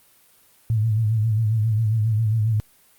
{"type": "tone with vibrato", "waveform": "sine", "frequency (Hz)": 110, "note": "A2", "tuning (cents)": 0, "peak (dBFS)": -17, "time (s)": [0.7, 2.6], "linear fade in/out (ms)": 0, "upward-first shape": "sine", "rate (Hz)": 7.4, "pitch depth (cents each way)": 74, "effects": ["white hiss -56 dBFS RMS until 2.98 s", "Opus 32 kbps"]}